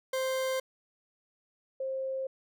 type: tone pair in turn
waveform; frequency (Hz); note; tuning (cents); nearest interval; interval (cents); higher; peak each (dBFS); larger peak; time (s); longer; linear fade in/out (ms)
40% pulse / sine; 523.3 / 530.3; C5 / C5; 0 / +23; unison; 23; second; -28 / -31; first; 0.13-0.6 / 1.8-2.27; neither; 5
effects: none